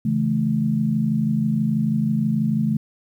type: chord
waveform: sine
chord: A major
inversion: first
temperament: equal with one note detuned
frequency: 138.59 / 164.81 / 217.1 Hz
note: C#3 / E3 / A3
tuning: 0 / 0 / -23 cents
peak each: -24 / -24 / -20 dBFS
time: 0.05-2.77 s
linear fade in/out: 5 ms
effects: 9-bit